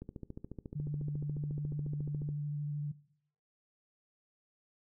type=click train; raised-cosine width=3 ms; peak=-30 dBFS; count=33; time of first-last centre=0.02-2.29 s; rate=14.1 Hz
type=tone with vibrato; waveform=sine; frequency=146.83 Hz; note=D3; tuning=in tune; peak=-34 dBFS; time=0.75-2.92 s; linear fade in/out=10 ms; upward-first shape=square; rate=13 Hz; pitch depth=11 cents each way
effects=noise-tail reverb RT60 0.7 s tail -19 dB re dry